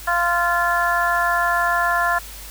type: harmonic tone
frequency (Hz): 346.7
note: F4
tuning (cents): -13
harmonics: 2 / 3 / 4 / 5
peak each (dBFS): -22 / -22 / -22 / -22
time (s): 0.07-2.19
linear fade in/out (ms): 10
effects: added 50 Hz sine -38 dBFS peak until 2.5 s + white hiss -38 dBFS RMS until 2.5 s